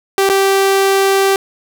sawtooth tone with dropouts, 390 Hz, G4, 9 cents flat, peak -6 dBFS, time 0.18-1.36 s, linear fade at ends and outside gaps 1 ms, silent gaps 0.291-0.297 s, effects none

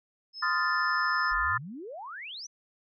sine tone, 5190 Hz, E8, 28 cents flat, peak -38 dBFS, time 0.33-1.34 s, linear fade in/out 50 ms
sine chord, F dominant seventh, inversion second, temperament equal with one note detuned, 1031.5 / 1244.5 / 1396.9 / 1760 Hz, C6 / Eb6 / F6 / A6, -25 / 0 / 0 / 0 cents, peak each -32 / -30 / -31 / -29 dBFS, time 0.42-1.58 s, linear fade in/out 10 ms
sine exponential sweep, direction up, 37.65 to 6210 Hz, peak -38 dBFS, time 1.31-2.47 s, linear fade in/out 10 ms
effects none

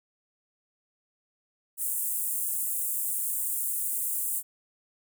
pink high-pass noise, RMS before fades -30 dBFS, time 1.77-4.43 s, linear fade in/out 50 ms, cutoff 8200 Hz, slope 48 dB/octave, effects none

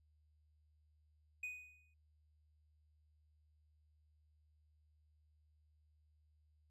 triangle tone with exponential decay, 2489 Hz, D#7, in tune, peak -38 dBFS, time 1.43-1.94 s, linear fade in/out 5 ms, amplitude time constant 110 ms, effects added 76 Hz sine -70 dBFS peak until 6.7 s + resampled to 32000 Hz

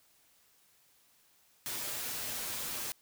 white noise with comb filter, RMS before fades -38 dBFS, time 1.66-2.92 s, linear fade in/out 0 ms, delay 8.2 ms, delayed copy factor +0.6, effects white hiss -67 dBFS RMS until 3.01 s

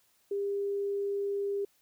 sine tone, 400.9 Hz, G4, 39 cents sharp, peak -29 dBFS, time 0.31-1.65 s, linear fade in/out 5 ms, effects white hiss -69 dBFS RMS until 1.81 s

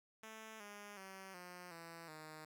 5% pulse tone with pitch steps, 220 / 205.3 / 191.52 / 178.7 / 166.73 / 155.56 Hz, A3 / G#3 / G3 / F3 / E3 / D#3, 0 / -20 / -40 / +40 / +20 / 0 cents, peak -40 dBFS, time 0.23-2.45 s, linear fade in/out 5 ms, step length 370 ms, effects none

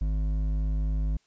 triangle tone with hard clipping, 51.91 Hz, G#1, in tune, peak -26 dBFS, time 0.01-1.17 s, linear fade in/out 5 ms, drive 12 dB, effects white hiss -68 dBFS RMS until 1.26 s + resampled to 16000 Hz

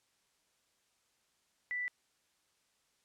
sine tone, 1976 Hz, B6, in tune, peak -34 dBFS, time 1.71-1.88 s, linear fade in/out 0 ms, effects white hiss -75 dBFS RMS until 3.04 s + low-pass 9000 Hz 12 dB/octave

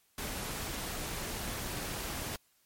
pink noise, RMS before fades -38 dBFS, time 0.18-2.36 s, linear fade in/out 2 ms, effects white hiss -70 dBFS RMS until 2.65 s + MP3 64 kbps

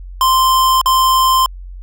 square tone with dropouts, 1043 Hz, C6, 6 cents flat, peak -10 dBFS, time 0.21-1.46 s, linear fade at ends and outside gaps 1 ms, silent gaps 0.814-0.859 s, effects added 45 Hz sine -28 dBFS peak until 1.82 s

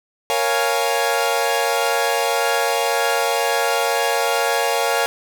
sawtooth chord, Bb minor seventh, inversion none, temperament equal, 466.2 / 554.4 / 698.5 / 830.6 Hz, Bb4 / Db5 / F5 / Ab5, 0 / 0 / 0 / 0 cents, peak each -19 dBFS, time 0.3-5.06 s, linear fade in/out 0 ms, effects none

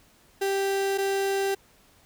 35% pulse tone pair in turn, 392 / 392 Hz, G4 / G4, 0 / 0 cents, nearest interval unison, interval 0 cents, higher neither, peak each -22 dBFS, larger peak neither, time 0.41-0.98 / 0.98-1.55 s, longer neither, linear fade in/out 10 ms, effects pink hiss -59 dBFS RMS until 2.05 s

